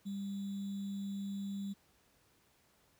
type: tone with sample-and-hold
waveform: sine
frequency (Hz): 198.5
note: G3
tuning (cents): +22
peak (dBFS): -37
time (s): 0.05-1.74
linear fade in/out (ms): 20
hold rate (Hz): 3675
effects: pink hiss -70 dBFS RMS until 2.99 s + high-pass 60 Hz 12 dB/octave